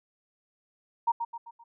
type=tone with echo; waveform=sine; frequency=932.3 Hz; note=A#5; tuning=in tune; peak=-21 dBFS; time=1.07-1.12 s; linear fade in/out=10 ms; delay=130 ms; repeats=4; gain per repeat=-7 dB; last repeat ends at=1.64 s; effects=none